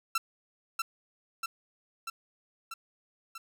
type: tone with echo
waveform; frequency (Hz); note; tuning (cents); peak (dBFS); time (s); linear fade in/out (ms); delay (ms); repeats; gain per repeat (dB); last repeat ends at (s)
sawtooth; 1343; E6; +32; -22; 0.15-0.18; 5; 640; 5; -3; 3.38
effects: none